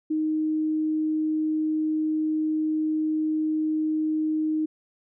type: tone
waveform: sine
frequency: 311.1 Hz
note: D#4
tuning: in tune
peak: -22 dBFS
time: 0.1-4.66 s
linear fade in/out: 10 ms
effects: none